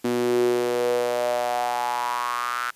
sawtooth tone with high-pass filter sweep, 121.5 Hz, B2, 28 cents flat, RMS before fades -24 dBFS, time 0.04-2.71 s, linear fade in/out 10 ms, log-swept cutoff 290 to 1400 Hz, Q 6.3, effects white hiss -56 dBFS RMS until 2.75 s + resampled to 32000 Hz

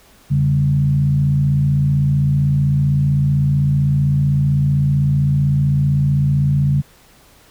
sine tone with frequency modulation, 141 Hz, C#3, 30 cents sharp, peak -12 dBFS, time 0.3-6.82 s, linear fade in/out 20 ms, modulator 55.7 Hz, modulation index 0.6, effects pink hiss -49 dBFS RMS until 7.5 s

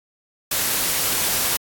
white noise, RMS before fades -21 dBFS, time 0.51-1.57 s, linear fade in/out 5 ms, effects AAC 64 kbps

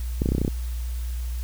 clicks, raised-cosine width 3 ms, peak -10 dBFS, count 9, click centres 0.219 / 0.259 / 0.289 / 0.32 / 0.35 / 0.382 / 0.416 / 0.449 / 0.479 s, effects added 60 Hz sine -26 dBFS peak until 1.43 s + white hiss -46 dBFS RMS until 1.43 s

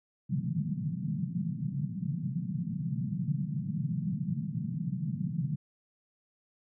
pink band-pass noise, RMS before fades -33 dBFS, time 0.29-5.56 s, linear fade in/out 10 ms, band 130 to 200 Hz, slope 48 dB/octave, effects none

